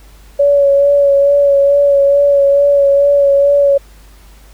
sine tone with vibrato, 564 Hz, C#5, 30 cents sharp, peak -6 dBFS, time 0.39-3.78 s, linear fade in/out 10 ms, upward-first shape sine, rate 2.3 Hz, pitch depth 21 cents each way, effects added 50 Hz sine -38 dBFS peak until 4.53 s + pink hiss -46 dBFS RMS until 4.53 s

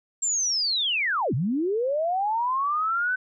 sine linear two-way sweep, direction down then up, 7490 to 110 to 1530 Hz, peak -22 dBFS, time 0.22-3.16 s, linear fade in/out 10 ms, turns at 1.34 s, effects none

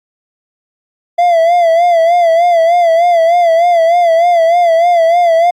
triangle tone with vibrato, 680 Hz, F5, 46 cents flat, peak -4 dBFS, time 1.18-5.51 s, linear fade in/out 10 ms, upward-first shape sine, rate 3.3 Hz, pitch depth 71 cents each way, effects AAC 64 kbps

